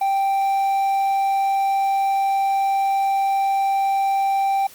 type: tone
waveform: triangle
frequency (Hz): 784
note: G5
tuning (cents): 0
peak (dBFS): -15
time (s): 0.01-4.67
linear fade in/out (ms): 5
effects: white hiss -45 dBFS RMS until 4.74 s + Opus 32 kbps